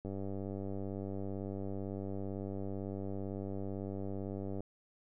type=click train; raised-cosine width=2 ms; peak=-28 dBFS; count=447; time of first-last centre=0.05-4.606 s; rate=97.9 Hz; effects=none